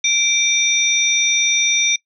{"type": "tone cluster", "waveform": "sine", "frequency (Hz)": [2334, 3640, 5830], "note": ["D7", "A#7", "F#8"], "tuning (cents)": [-11, -42, -26], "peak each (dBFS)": -18, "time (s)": [0.04, 1.96], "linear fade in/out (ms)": 5, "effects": ["noise-tail reverb RT60 0.1 s tail -22 dB re dry"]}